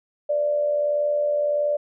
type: tone with amplitude modulation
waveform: sine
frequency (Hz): 587.3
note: D5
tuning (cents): 0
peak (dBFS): -17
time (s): 0.29-1.77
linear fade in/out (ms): 10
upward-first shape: sine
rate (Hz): 81.5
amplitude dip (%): 45
effects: none